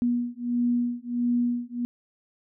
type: beating tone pair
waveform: sine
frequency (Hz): 240.7 / 242.2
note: B3 / B3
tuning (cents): -44 / -34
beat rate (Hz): 1.5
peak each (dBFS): -26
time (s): 0.02-1.85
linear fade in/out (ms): 0
effects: none